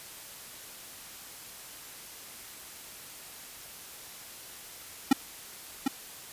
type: tone with echo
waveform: square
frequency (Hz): 269.5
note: C#4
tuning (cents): -49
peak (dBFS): -17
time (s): 5.11-5.13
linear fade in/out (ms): 5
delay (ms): 750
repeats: 1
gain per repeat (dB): -7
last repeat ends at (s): 5.88
effects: white hiss -46 dBFS RMS until 6.32 s + resampled to 32000 Hz